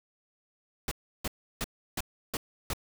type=noise bursts; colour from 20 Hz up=pink; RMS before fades=-32 dBFS; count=6; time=0.88-2.734 s; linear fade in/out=2 ms; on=34 ms; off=330 ms; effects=none